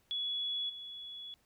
sine tone with level steps, 3387 Hz, G#7, 33 cents sharp, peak -33 / -43 dBFS, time 0.11-1.34 s, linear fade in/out 0 ms, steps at 0.69 s, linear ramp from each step 10 ms, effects pink hiss -72 dBFS RMS until 1.45 s

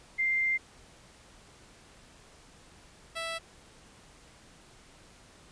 sine / 10% pulse tone pair in turn, 2095 / 659.9 Hz, C7 / E5, +2 / +2 cents, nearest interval octave + minor sixth, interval 2000 cents, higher first, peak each -25 dBFS, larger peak neither, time 0.18-0.58 / 3.15-3.39 s, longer first, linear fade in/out 20 ms, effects pink hiss -56 dBFS RMS until 5.51 s + resampled to 22050 Hz

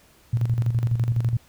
sine tone with tremolo, 117.5 Hz, A#2, 14 cents sharp, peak -17 dBFS, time 0.33-1.37 s, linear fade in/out 5 ms, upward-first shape square, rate 12 Hz, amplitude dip 60%, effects pink hiss -56 dBFS RMS until 1.48 s

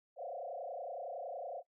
sine tone with frequency modulation, 622.3 Hz, D#5, in tune, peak -40 dBFS, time 0.16-1.63 s, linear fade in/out 50 ms, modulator 30.8 Hz, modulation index 3.5, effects noise-tail reverb RT60 0.1 s tail -20 dB re dry

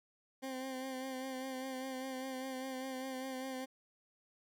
20% pulse tone with vibrato, 261.6 Hz, C4, in tune, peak -35 dBFS, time 0.42-3.66 s, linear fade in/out 20 ms, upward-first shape sine, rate 5 Hz, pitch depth 31 cents each way, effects none

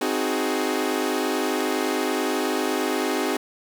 sawtooth chord, Ab dominant seventh, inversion first, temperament equal with one note detuned, 261.6 / 311.1 / 370 / 418.4 Hz, C4 / Eb4 / Gb4 / Ab4, 0 / 0 / 0 / +13 cents, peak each -24 dBFS, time 0.01-3.37 s, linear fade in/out 5 ms, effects none

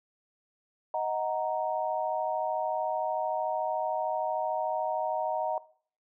sine chord, D# minor, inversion none, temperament equal with one note detuned, 626.6 / 740 / 932.3 Hz, D#5 / F#5 / A#5, +12 / 0 / 0 cents, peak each -32 dBFS, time 0.94-5.58 s, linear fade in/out 2 ms, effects noise-tail reverb RT60 0.5 s tail -19 dB re dry

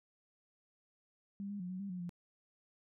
sine tone with pitch steps, 199.3 / 203.4 / 179.4 / 185 / 198.9 / 180.9 / 174.8 Hz, G3 / G#3 / F3 / F#3 / G3 / F#3 / F3, +29 / -36 / +47 / 0 / +25 / -39 / +2 cents, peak -39 dBFS, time 1.4-2.093 s, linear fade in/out 0 ms, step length 99 ms, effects none

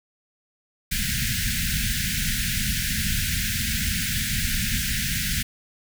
pink band-stop noise, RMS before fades -25 dBFS, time 0.91-5.43 s, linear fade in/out 10 ms, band 240 to 1500 Hz, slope 96 dB/octave, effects none

